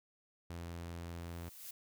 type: tone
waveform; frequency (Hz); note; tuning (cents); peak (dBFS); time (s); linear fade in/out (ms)
sawtooth; 85.2; F2; -42; -39; 0.5-1.49; 0
type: noise with exponential growth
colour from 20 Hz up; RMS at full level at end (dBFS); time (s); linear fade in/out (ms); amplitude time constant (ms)
blue; -46; 0.97-1.71; 5; 160
effects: none